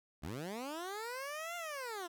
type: linear two-way sweep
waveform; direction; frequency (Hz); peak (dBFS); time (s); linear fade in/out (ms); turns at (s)
15% pulse; up then down; 62.4 to 705 to 331.7; -34; 0.22-2.08; 20; 1.56
effects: none